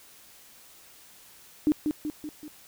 sine tone with echo, 302.2 Hz, D4, 50 cents sharp, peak -18 dBFS, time 1.67-1.72 s, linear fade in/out 0 ms, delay 190 ms, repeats 4, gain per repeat -5 dB, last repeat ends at 2.48 s, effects white hiss -53 dBFS RMS until 2.67 s

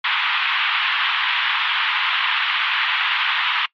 white band-pass noise, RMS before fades -20 dBFS, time 0.04-3.66 s, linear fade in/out 5 ms, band 920 to 3400 Hz, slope 48 dB/octave, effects noise-tail reverb RT60 0.1 s tail -23 dB re dry + MP3 48 kbps

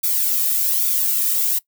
violet noise with flanger, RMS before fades -19 dBFS, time 0.03-1.59 s, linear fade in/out 10 ms, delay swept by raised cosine 0.86 to 1.65 ms, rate 1.2 Hz, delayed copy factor +0.5, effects noise-tail reverb RT60 0.1 s tail -21 dB re dry

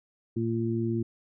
harmonic tone, 114.6 Hz, A#2, 29 cents flat, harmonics 1 / 2 / 3, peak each -30 / -30 / -30 dBFS, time 0.36-1.03 s, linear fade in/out 10 ms, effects none

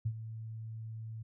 sine tone with ADSR envelope, 111.4 Hz, A2, 22 cents sharp, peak -28 dBFS, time 0.05-1.23 s, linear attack 11 ms, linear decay 64 ms, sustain -12 dB, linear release 11 ms, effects none

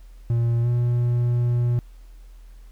triangle tone with pitch glide, 117.4 to 120.49 Hz, A#2 to B2, +13 to -42 cents, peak -16 dBFS, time 0.3-1.79 s, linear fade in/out 0 ms, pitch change +45 cents, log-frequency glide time 0.62-0.67 s, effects added 41 Hz sine -41 dBFS peak until 2.71 s + pink hiss -61 dBFS RMS until 2.71 s

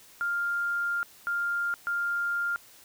sine tone bursts at uneven times, 1400 Hz, F6, 4 cents sharp, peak -26 dBFS, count 3, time 0.21-1.03 / 1.27-1.74 / 1.87-2.56 s, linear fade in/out 0 ms, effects white hiss -54 dBFS RMS until 2.84 s

